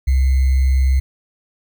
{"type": "tone with sample-and-hold", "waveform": "sine", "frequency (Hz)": 65.9, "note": "C2", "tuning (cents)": 13, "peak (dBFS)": -11, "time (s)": [0.07, 1], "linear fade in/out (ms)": 10, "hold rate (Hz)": 2100, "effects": []}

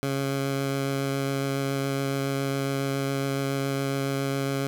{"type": "tone with vibrato", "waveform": "15% pulse", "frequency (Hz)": 137.4, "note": "C#3", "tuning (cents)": -15, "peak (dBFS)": -19, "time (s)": [0.03, 4.67], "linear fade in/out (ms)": 0, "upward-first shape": "triangle", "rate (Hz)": 7.2, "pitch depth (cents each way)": 11, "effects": []}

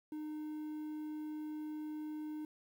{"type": "tone with quantisation", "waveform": "triangle", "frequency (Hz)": 305.8, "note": "D#4", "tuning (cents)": -30, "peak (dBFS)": -38, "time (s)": [0.12, 2.45], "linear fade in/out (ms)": 2, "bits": 11, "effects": []}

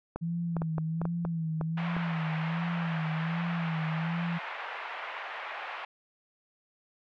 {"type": "clicks", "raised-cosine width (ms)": 1, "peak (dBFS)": -20, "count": 9, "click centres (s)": [0.16, 0.567, 0.619, 0.782, 1.016, 1.054, 1.251, 1.612, 1.966]}
{"type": "tone with vibrato", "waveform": "sine", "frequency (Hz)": 164.81, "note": "E3", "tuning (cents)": 0, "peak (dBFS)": -29, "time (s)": [0.21, 4.39], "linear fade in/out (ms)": 20, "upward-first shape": "sine", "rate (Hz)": 1.3, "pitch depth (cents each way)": 66}
{"type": "band-pass noise", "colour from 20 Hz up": "pink", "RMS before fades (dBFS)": -39, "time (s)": [1.77, 5.85], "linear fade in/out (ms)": 5, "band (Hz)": [690, 2600], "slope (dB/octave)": 24}
{"effects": []}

